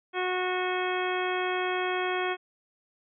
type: harmonic tone with a mistuned harmonic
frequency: 366 Hz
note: F#4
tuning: 19 cents flat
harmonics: 1 / 2 / 3 / 4 / 5 / 6 / 7 / 9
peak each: -30 / -33 / -35 / -36 / -37 / -38 / -38 / -40 dBFS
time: 0.13-2.37 s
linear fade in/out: 50 ms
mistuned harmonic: 9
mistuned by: -21 cents
effects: none